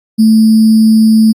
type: tone with sample-and-hold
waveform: sine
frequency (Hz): 220.3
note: A3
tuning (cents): +2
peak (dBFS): -3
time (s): 0.18-1.33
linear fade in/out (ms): 20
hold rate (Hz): 4900
effects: AAC 64 kbps